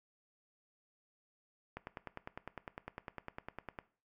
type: click train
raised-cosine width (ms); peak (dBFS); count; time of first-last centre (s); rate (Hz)
0.5; -27; 21; 1.77-3.788; 9.91
effects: noise-tail reverb RT60 0.4 s tail -18 dB re dry